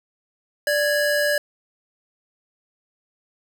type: tone pair together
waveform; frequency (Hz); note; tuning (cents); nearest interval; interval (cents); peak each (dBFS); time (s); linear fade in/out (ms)
square; 587.3 / 1661.1; D5 / G#6; 0 / 0; octave + tritone; 1800; -21 / -23; 0.67-1.38; 2
effects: none